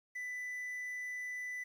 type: tone with quantisation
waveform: triangle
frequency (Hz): 1991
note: B6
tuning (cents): +14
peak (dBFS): -37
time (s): 0.15-1.64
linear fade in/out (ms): 10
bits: 11
effects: none